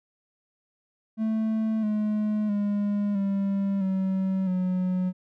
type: tone with pitch steps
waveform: triangle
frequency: 220 / 212.1 / 204.6 / 197.25 / 190.2 / 183.4 Hz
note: A3 / G#3 / G#3 / G3 / F#3 / F#3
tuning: 0 / +37 / -26 / +11 / +48 / -15 cents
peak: -21 dBFS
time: 1.17-5.13 s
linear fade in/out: 50 ms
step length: 660 ms
effects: none